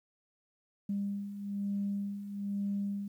sine beating tone pair, 199.9 / 201 Hz, G3 / G3, +34 / +44 cents, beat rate 1.1 Hz, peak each -39 / -33 dBFS, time 0.89-3.08 s, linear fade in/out 5 ms, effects tanh soft clip ceiling -25 dBFS + 11-bit

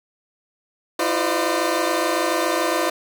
20% pulse tone cluster, 325.5 / 352.6 / 513 / 600 Hz, E4 / F4 / C5 / D5, -22 / +17 / -34 / +37 cents, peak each -20 dBFS, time 0.99-2.9 s, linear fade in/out 5 ms, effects none

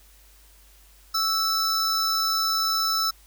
square tone pair together, 1318.5 / 5281 Hz, E6 / E8, 0 / +2 cents, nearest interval 2 octaves, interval 2402 cents, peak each -25 dBFS, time 1.14-3.11 s, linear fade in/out 10 ms, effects added 50 Hz sine -53 dBFS peak until 3.26 s + white hiss -56 dBFS RMS until 3.26 s

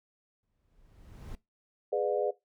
brown noise with exponential growth, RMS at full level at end -40 dBFS, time 0.43-1.35 s, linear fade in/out 0 ms, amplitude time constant 200 ms
sine chord, G# diminished seventh, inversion none, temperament just, 415.3 / 498.4 / 598 / 717.6 Hz, G#4 / B4 / D5 / F5, 0 / +16 / +31 / +47 cents, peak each -31 / -31 / -32 / -37 dBFS, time 1.92-2.31 s, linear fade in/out 10 ms
effects noise-tail reverb RT60 0.2 s tail -20 dB re dry

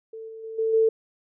sine tone with level steps, 445.5 Hz, A4, 22 cents sharp, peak -35 / -37 / -33 / -21 / -16 dBFS, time 0.13-0.89 s, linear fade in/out 5 ms, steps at 0.28 / 0.43 / 0.58 / 0.73 s, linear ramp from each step 10 ms, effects none

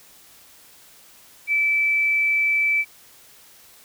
sine tone, 2316 Hz, D7, 25 cents flat, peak -17 dBFS, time 1.47-2.85 s, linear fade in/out 50 ms, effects white hiss -50 dBFS RMS until 3.84 s

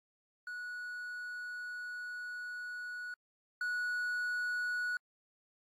triangle tone pair in turn, 1466 / 1466 Hz, F#6 / F#6, -16 / -16 cents, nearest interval unison, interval 0 cents, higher neither, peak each -38 / -31 dBFS, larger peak second, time 0.47-3.14 / 3.61-4.97 s, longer first, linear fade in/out 2 ms, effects AAC 64 kbps

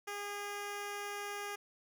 10% pulse tone, 408.1 Hz, G#4, 30 cents flat, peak -31 dBFS, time 0.07-1.56 s, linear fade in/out 10 ms, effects none

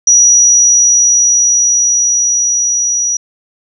sine tone with level ramp, 5820 Hz, F#8, 29 cents flat, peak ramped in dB -3 to -11 dBFS, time 0.07-3.17 s, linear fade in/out 5 ms, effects none

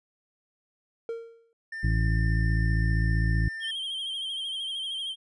triangle tone with exponential decay, 460 Hz, A#4, 23 cents flat, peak -26 dBFS, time 1.09-1.53 s, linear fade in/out 1 ms, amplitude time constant 95 ms
triangle tone, 1794 Hz, A6, 33 cents sharp, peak -32 dBFS, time 1.72-3.71 s, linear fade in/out 5 ms
harmonic tone, 55.3 Hz, A1, 9 cents sharp, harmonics 1 / 2 / 3 / 5 / 6, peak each -24 / -26 / -31 / -41 / -42 dBFS, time 1.83-3.49 s, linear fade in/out 10 ms
triangle tone with vibrato, 3177 Hz, G7, 23 cents sharp, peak -29 dBFS, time 3.6-5.16 s, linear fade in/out 50 ms, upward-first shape sine, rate 13 Hz, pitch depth 54 cents each way
effects resampled to 24000 Hz

